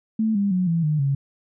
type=tone with pitch steps; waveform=sine; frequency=220 / 200.6 / 182.87 / 166.73 / 152.01 / 138.59 Hz; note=A3 / G3 / F#3 / E3 / D#3 / C#3; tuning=0 / +40 / -20 / +20 / -40 / 0 cents; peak=-18 dBFS; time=0.19-1.15 s; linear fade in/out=5 ms; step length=160 ms; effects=none